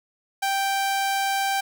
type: tone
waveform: sawtooth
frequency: 784 Hz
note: G5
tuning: in tune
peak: -18 dBFS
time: 0.42-1.61 s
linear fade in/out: 10 ms
effects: none